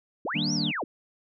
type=linear two-way sweep; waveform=sine; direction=up then down; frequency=200 to 5920 to 200 Hz; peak=-28 dBFS; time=0.25-0.84 s; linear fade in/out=2 ms; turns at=0.53 s
type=chord; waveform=triangle; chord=Eb major seventh; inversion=none; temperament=equal; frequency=155.56 / 196 / 233.1 / 293.7 Hz; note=Eb3 / G3 / Bb3 / D4; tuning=0 / 0 / 0 / 0 cents; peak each=-30 dBFS; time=0.34-0.72 s; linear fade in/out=20 ms
effects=none